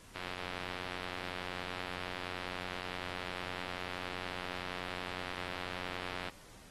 click train, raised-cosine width 0.3 ms, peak -24 dBFS, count 556, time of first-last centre 0.16-6.286 s, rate 90.6 Hz, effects pink hiss -57 dBFS RMS until 6.7 s + AAC 32 kbps

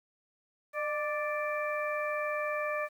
harmonic tone with a mistuned harmonic, 587.3 Hz, D5, in tune, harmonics 1 / 2 / 3 / 4, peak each -33 / -36 / -38 / -39 dBFS, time 0.73-2.89 s, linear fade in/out 50 ms, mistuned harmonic 1, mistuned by +44 cents, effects 10-bit

